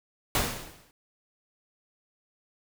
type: noise with exponential decay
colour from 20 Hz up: pink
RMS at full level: -23 dBFS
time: 0.35-0.91 s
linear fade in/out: 1 ms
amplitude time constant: 120 ms
effects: none